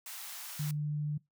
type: high-pass noise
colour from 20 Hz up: white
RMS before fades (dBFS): -44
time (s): 0.06-0.71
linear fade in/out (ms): 2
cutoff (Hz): 740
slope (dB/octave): 24
type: tone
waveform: sine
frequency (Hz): 148.9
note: D3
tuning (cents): +24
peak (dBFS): -31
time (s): 0.59-1.18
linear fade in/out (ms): 10
effects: noise-tail reverb RT60 0.2 s tail -23 dB re dry